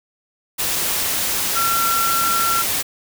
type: tone in noise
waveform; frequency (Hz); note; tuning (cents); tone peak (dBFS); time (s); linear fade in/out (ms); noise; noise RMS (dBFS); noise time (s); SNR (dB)
sine; 1360; F6; -46; -18; 1.55-2.63; 20; white; -21; 0.58-2.83; 0
effects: none